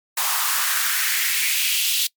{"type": "noise with high-pass filter sweep", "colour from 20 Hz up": "white", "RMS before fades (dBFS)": -21, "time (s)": [0.17, 2.07], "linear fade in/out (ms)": 5, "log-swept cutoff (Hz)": [920, 3400], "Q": 2.8, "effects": ["noise-tail reverb RT60 0.1 s tail -24 dB re dry", "MP3 96 kbps"]}